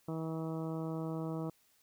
harmonic tone, 161 Hz, E3, 41 cents flat, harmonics 1 / 2 / 3 / 4 / 5 / 6 / 7 / 8, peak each -38 / -40 / -44 / -47 / -52 / -53 / -53 / -55 dBFS, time 0.08-1.5 s, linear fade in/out 5 ms, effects white hiss -70 dBFS RMS until 1.82 s

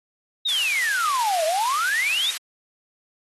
sine exponential two-way sweep, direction down then up, 3867 to 613 to 3867 Hz, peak -20 dBFS, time 0.45-2.31 s, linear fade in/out 10 ms, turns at 1.45 s
pink high-pass noise, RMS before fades -31 dBFS, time 0.48-2.38 s, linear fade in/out 10 ms, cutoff 2100 Hz, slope 12 dB/octave
effects AAC 32 kbps

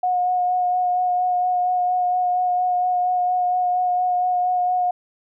sine tone with vibrato, 724 Hz, F#5, 38 cents flat, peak -17 dBFS, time 0.03-4.91 s, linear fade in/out 5 ms, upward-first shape sine, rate 4.3 Hz, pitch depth 15 cents each way, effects none

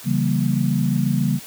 sine chord, C# diminished seventh, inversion none, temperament equal with one note detuned, 138.59 / 164.81 / 192.96 / 233.1 Hz, C#3 / E3 / G3 / Bb3, 0 / 0 / -27 / 0 cents, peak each -21 / -24 / -22 / -23 dBFS, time 0.04-1.4 s, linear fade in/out 50 ms, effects white hiss -39 dBFS RMS until 1.46 s + high-pass 60 Hz 12 dB/octave

